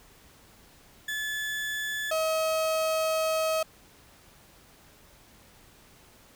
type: tone pair in turn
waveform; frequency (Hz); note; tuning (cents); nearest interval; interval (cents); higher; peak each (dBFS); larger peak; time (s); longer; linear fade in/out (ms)
35% pulse; 1725 / 637.1; A6 / D#5; -35 / +41; octave + perfect fourth; 1724; first; -28 / -23; second; 1.08-2.11 / 2.11-3.63; second; 5
effects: pink hiss -56 dBFS RMS until 6.35 s